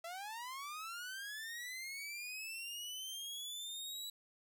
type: linear sweep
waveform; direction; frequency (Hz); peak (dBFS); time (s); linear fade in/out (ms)
sawtooth; up; 655 to 3942; -40; 0.04-4.1; 5
effects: none